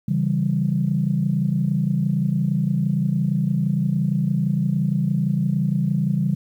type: chord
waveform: sine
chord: C# diminished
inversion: none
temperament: equal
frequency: 138.59 / 164.81 / 196 Hz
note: C#3 / E3 / G3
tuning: 0 / 0 / 0 cents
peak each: -22 dBFS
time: 0.08-6.35 s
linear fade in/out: 5 ms
effects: tanh soft clip ceiling -8 dBFS + 9-bit